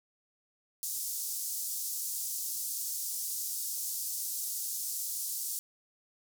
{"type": "band-pass noise", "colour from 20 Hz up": "white", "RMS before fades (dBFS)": -36, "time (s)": [0.83, 5.59], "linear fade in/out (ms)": 0, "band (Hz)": [5400, 16000], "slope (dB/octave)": 24, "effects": []}